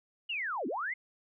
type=linear two-way sweep; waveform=sine; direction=down then up; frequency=2960 to 218.6 to 2166 Hz; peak=-32 dBFS; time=0.29-0.94 s; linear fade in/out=10 ms; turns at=0.67 s; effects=none